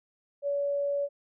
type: tone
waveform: sine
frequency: 568 Hz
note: C#5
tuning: 42 cents sharp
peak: -26 dBFS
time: 0.42-1.09 s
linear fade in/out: 50 ms
effects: none